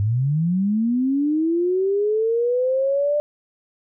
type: linear sweep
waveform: sine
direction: up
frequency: 97.5 to 596 Hz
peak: -17 dBFS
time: 0-3.2 s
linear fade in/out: 0 ms
effects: none